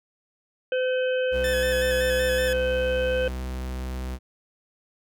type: harmonic tone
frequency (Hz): 511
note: C5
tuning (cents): -41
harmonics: 1 / 3 / 5 / 6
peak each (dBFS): -22 / -32 / -36 / -38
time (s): 0.72-3.28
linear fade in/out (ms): 2
type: tone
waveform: 45% pulse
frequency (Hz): 63.8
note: C2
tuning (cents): -43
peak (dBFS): -29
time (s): 1.31-4.19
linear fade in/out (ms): 50
type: tone with vibrato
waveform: sawtooth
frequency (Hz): 1732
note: A6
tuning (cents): -28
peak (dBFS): -25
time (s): 1.44-2.53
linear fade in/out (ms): 2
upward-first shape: square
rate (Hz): 5.3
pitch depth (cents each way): 37
effects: none